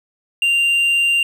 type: tone with hard clipping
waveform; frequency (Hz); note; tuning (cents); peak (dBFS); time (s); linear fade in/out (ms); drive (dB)
sine; 2782; F7; -7; -14; 0.42-1.23; 2; 3
effects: none